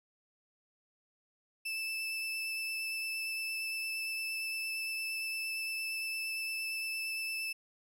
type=tone with vibrato; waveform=35% pulse; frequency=2637 Hz; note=E7; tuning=in tune; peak=-33 dBFS; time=1.65-7.53 s; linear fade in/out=10 ms; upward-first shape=sine; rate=8.7 Hz; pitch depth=9 cents each way; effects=12-bit